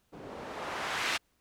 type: noise with low-pass filter sweep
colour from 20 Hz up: blue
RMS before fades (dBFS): -36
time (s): 0.12-1.18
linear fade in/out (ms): 20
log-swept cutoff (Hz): 340 to 2600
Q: 0.82
effects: pink hiss -73 dBFS RMS until 1.4 s